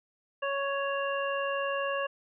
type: harmonic tone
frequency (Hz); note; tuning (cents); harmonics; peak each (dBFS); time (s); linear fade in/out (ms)
556; C#5; +5; 1 / 2 / 3 / 5; -31 / -34 / -36 / -38; 0.42-2.07; 10
effects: none